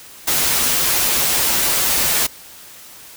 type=noise with comb filter; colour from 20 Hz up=white; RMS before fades=-17 dBFS; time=0.27-2.27 s; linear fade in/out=10 ms; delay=10 ms; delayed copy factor=-0.55; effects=white hiss -40 dBFS RMS until 3.16 s